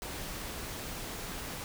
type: noise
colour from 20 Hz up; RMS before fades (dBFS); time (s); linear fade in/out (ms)
pink; -40; 0.02-1.64; 0
effects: none